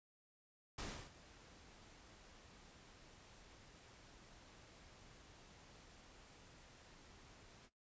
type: noise with ADSR envelope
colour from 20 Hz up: pink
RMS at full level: -45 dBFS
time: 0.78-7.7 s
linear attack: 6 ms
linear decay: 310 ms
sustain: -17 dB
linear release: 50 ms
effects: noise-tail reverb RT60 0.2 s tail -21 dB re dry + resampled to 16000 Hz